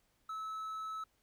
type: tone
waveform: triangle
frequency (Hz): 1300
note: E6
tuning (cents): -24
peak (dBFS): -37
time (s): 0.29-1.04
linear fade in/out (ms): 5
effects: pink hiss -75 dBFS RMS until 1.22 s